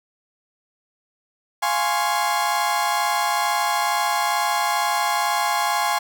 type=chord; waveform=35% pulse; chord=Db major seventh; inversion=first; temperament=equal; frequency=698.5 / 830.6 / 1046.5 / 1108.7 Hz; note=F5 / Ab5 / C6 / Db6; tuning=0 / 0 / 0 / 0 cents; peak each=-25 / -21 / -23 / -27 dBFS; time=1.62-5.99 s; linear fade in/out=10 ms; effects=none